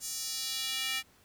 square tone with high-pass filter sweep, 261.6 Hz, C4, in tune, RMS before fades -35 dBFS, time 0-1.03 s, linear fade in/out 50 ms, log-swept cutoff 6900 to 2300 Hz, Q 1.8, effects pink hiss -63 dBFS RMS until 1.24 s

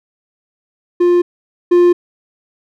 triangle tone pair in turn, 351.8 / 351.8 Hz, F4 / F4, +13 / +13 cents, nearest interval unison, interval 0 cents, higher neither, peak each -6 / -4 dBFS, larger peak second, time 1-1.22 / 1.71-1.93 s, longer neither, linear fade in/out 10 ms, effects none

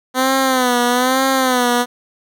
10% pulse tone with vibrato, 254.3 Hz, C4, 49 cents flat, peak -5 dBFS, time 0.14-1.86 s, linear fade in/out 50 ms, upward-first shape sine, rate 1.1 Hz, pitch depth 85 cents each way, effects none

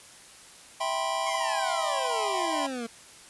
square chord, C major seventh, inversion first, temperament just, 654.1 / 784.9 / 981.1 / 1046.5 Hz, E5 / G5 / B5 / C6, -14 / +2 / -12 / 0 cents, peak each -33 / -33 / -35 / -33 dBFS, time 0.8-2.67 s, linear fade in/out 10 ms
25% pulse exponential sweep, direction down, 1108.7 to 225.3 Hz, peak -28 dBFS, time 1.26-2.87 s, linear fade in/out 10 ms
effects white hiss -50 dBFS RMS until 3.29 s + resampled to 24000 Hz

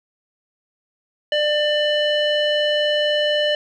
square tone with low-pass filter, 596 Hz, D5, 25 cents sharp, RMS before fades -19 dBFS, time 1.32-3.55 s, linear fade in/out 2 ms, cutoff 3100 Hz, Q 3.5, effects none

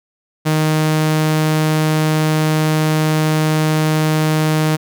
sawtooth tone, 155.56 Hz, D#3, in tune, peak -9 dBFS, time 0.45-4.77 s, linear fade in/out 20 ms, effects none

